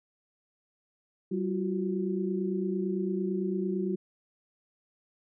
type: tone cluster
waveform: sine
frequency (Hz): 191.5 / 344.2 / 373.1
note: G3 / F4 / F#4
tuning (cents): -40 / -25 / +14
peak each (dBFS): -30 / -34 / -33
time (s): 1.31-3.96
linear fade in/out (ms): 10
effects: none